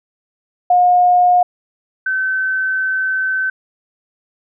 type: tone pair in turn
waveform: sine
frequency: 717 / 1531.6 Hz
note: F5 / G6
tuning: +45 / -41 cents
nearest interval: octave + minor second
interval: 1314 cents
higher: second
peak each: -8 / -15 dBFS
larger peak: first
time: 0.7-1.43 / 2.06-3.5 s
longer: second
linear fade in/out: 5 ms
effects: none